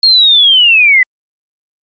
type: linear sweep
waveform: sine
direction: down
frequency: 4303 to 1975.5 Hz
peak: -3 dBFS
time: 0.03-1.03 s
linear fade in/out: 2 ms
effects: Opus 32 kbps